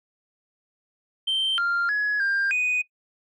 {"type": "tone with pitch steps", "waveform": "sine", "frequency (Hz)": [3125, 1393, 1683, 1595, 2488], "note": ["G7", "F6", "G#6", "G6", "D#7"], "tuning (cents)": [-6, -5, 23, 30, -1], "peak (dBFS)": -19, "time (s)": [1.27, 2.82], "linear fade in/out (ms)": 10, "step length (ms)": 310, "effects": ["noise-tail reverb RT60 0.1 s tail -19 dB re dry", "tanh soft clip ceiling -19 dBFS"]}